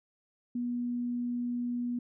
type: tone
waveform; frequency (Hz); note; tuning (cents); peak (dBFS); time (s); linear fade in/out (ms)
sine; 242.5; B3; -31; -30; 0.55-1.99; 5
effects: none